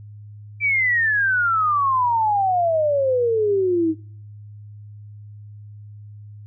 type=exponential sweep; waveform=sine; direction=down; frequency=2349 to 311.1 Hz; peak=-16 dBFS; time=0.6-3.95 s; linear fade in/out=50 ms; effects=noise-tail reverb RT60 0.6 s tail -24 dB re dry + added 104 Hz sine -37 dBFS peak until 6.46 s